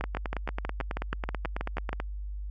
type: two click trains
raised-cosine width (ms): 0.5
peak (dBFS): -16 / -16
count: 13 / 19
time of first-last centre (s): 0.01-1.93 / 0.04-2.001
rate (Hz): 6.25 / 9.18
effects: added 50 Hz sine -33 dBFS peak until 2.5 s + MP3 48 kbps